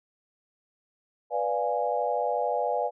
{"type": "chord", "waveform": "sine", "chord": "B diminished seventh", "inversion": "none", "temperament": "equal", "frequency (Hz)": [493.9, 587.3, 698.5, 830.6], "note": ["B4", "D5", "F5", "Ab5"], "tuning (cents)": [0, 0, 0, 0], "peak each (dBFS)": -30, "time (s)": [1.3, 2.91], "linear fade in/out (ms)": 50, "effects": []}